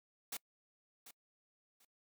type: noise with echo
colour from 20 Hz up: white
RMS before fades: -42 dBFS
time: 0.32-0.37 s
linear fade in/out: 5 ms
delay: 740 ms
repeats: 2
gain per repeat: -13 dB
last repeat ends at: 1.85 s
effects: noise-tail reverb RT60 0.1 s tail -25 dB re dry + high-pass 200 Hz 12 dB/octave